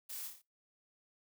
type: noise with echo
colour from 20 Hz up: blue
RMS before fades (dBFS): -45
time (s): 0.09-0.28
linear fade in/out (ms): 10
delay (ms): 28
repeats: 5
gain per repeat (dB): -4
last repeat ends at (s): 0.42
effects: noise-tail reverb RT60 0.2 s tail -20 dB re dry